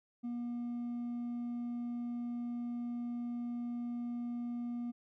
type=tone with hard clipping; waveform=sine; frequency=239.6 Hz; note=A#3; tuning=48 cents sharp; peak=-37 dBFS; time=0.23-4.92 s; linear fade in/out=20 ms; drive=2 dB; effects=none